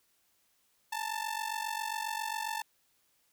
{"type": "ring-modulated tone", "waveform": "sawtooth", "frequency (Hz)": 885, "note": "A5", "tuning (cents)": 10, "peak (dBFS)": -27, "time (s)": [0.92, 2.62], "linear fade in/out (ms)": 5, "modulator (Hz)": 23.7, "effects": ["white hiss -72 dBFS RMS until 3.32 s"]}